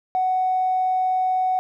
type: tone with tanh clipping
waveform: triangle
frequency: 744 Hz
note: F#5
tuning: 9 cents sharp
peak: -18 dBFS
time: 0.15-1.59 s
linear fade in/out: 0 ms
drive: 4 dB
effects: none